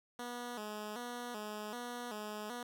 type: tone with vibrato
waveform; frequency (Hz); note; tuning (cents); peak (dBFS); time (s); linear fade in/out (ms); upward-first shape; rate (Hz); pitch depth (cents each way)
10% pulse; 226.4; A3; +50; -33; 0.19-2.63; 2; square; 1.3; 120
effects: none